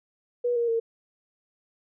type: tone with pitch steps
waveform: sine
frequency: 485 / 470.9 / 457.3 Hz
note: B4 / A#4 / A#4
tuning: -31 / +18 / -33 cents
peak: -22 dBFS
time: 0.44-0.8 s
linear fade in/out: 10 ms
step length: 120 ms
effects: none